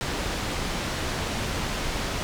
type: low-pass noise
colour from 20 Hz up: pink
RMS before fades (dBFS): -29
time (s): 0.01-2.23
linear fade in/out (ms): 0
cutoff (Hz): 6400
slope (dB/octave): 12
effects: none